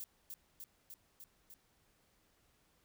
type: noise with echo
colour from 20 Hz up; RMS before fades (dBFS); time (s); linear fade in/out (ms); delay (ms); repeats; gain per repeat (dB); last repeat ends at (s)
violet; -45; 0-0.04; 0; 300; 5; -2; 1.54
effects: pink hiss -73 dBFS RMS until 2.84 s